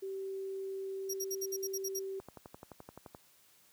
sine tone, 386.4 Hz, G4, 25 cents flat, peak -37 dBFS, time 0.02-2.2 s, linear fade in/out 10 ms
sawtooth tone bursts, 5670 Hz, F8, 25 cents sharp, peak -33 dBFS, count 9, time 1.09-1.995 s, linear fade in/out 10 ms, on 49 ms, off 58 ms
click train, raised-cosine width 1 ms, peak -33 dBFS, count 12, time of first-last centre 2.2-3.148 s, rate 11.6 Hz
effects white hiss -65 dBFS RMS until 3.72 s + high-pass 60 Hz 12 dB/octave

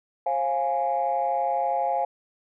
sine chord, F minor, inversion second, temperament equal with one note detuned, 535.2 / 698.5 / 830.6 Hz, C5 / F5 / Ab5, +39 / 0 / 0 cents, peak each -28 / -25 / -25 dBFS, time 0.26-2.05 s, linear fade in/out 5 ms, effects tanh soft clip ceiling -15 dBFS

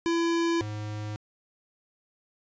square tone pair in turn, 335.9 / 105.8 Hz, E4 / G#2, +33 / +33 cents, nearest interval octave + minor sixth, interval 2000 cents, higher first, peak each -24 / -33 dBFS, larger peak first, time 0.06-0.61 / 0.61-1.16 s, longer neither, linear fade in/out 0 ms, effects resampled to 16000 Hz

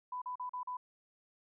sine tone bursts, 997 Hz, B5, 16 cents sharp, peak -37 dBFS, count 5, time 0.12-0.77 s, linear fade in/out 5 ms, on 98 ms, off 40 ms, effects none

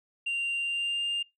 sine tone with pitch glide, 2775 to 2804 Hz, F7 to F7, -12 to +6 cents, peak -25 dBFS, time 0.26-1.23 s, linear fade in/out 10 ms, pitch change +18 cents, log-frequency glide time 0.56-1.04 s, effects noise-tail reverb RT60 0.2 s tail -24 dB re dry + tanh soft clip ceiling -26 dBFS

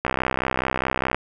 click train, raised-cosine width 0.5 ms, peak -6 dBFS, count 72, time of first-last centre 0.05-1.146 s, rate 64.8 Hz, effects none

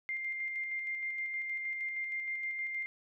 sine tone with tremolo, 2104 Hz, C7, 9 cents sharp, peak -33 dBFS, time 0.09-2.86 s, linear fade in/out 0 ms, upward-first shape square, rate 6.4 Hz, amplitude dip 30%, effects none

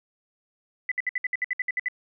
sine tone bursts, 2000 Hz, B6, 21 cents sharp, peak -23 dBFS, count 12, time 0.89-1.884 s, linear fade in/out 2 ms, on 26 ms, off 62 ms, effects none

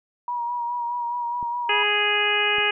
sine tone with vibrato, 958 Hz, A#5, 47 cents sharp, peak -24 dBFS, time 0.28-1.83 s, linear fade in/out 2 ms, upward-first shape sine, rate 4.8 Hz, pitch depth 29 cents each way
clicks, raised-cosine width 3 ms, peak -28 dBFS, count 2, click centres 1.428 / 2.584 s
harmonic tone, 415.3 Hz, G#4, in tune, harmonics 1 / 2 / 3 / 4 / 5 / 6 / 7, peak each -28 / -29 / -30 / -26 / -27 / -24 / -25 dBFS, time 1.69-2.71 s, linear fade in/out 5 ms
effects none

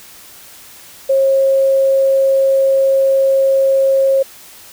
sine tone, 540 Hz, C#5, 45 cents flat, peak -9 dBFS, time 1.09-4.23 s, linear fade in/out 10 ms, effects white hiss -39 dBFS RMS until 4.72 s

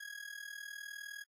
40% pulse tone with amplitude modulation, 1655 Hz, G#6, 6 cents flat, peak -40 dBFS, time 0-1.24 s, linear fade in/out 10 ms, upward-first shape sine, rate 39.7 Hz, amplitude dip 80%, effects AAC 64 kbps

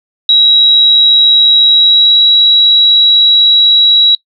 sine tone with pitch glide, 3862 to 3884 Hz, B7 to B7, -39 to -30 cents, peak -3 dBFS, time 0.29-4.15 s, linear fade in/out 2 ms, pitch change +9 cents, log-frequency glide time 1.68-2.21 s, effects noise-tail reverb RT60 0.1 s tail -21 dB re dry

